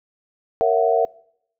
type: chord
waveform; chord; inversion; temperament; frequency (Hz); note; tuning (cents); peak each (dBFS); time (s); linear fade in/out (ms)
sine; F# dominant seventh; first; just; 462.5 / 555 / 666 / 740; A#4 / C#5 / E5 / F#5; -14 / +2 / +18 / 0; -19 / -24 / -19 / -21; 0.61-1.05; 0
effects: noise-tail reverb RT60 0.7 s tail -23 dB re dry